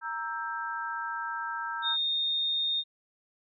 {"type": "chord", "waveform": "sine", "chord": "E diminished", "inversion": "second", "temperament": "equal with one note detuned", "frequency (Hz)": [932.3, 1318.5, 1583.5], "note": ["Bb5", "E6", "G6"], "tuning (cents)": [0, 0, 17], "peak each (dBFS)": -36, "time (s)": [0.01, 1.97], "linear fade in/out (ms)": 50}
{"type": "tone", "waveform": "sine", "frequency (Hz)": 3673, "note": "A#7", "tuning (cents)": -26, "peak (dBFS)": -26, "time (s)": [1.82, 2.84], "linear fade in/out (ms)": 50}
{"effects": []}